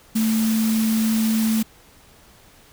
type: tone in noise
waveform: sine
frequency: 221.5 Hz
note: A3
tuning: 12 cents sharp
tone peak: -17 dBFS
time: 0.15-1.63 s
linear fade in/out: 10 ms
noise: white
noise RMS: -30 dBFS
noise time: 0.15-1.63 s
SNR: +10 dB
effects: pink hiss -51 dBFS RMS until 2.72 s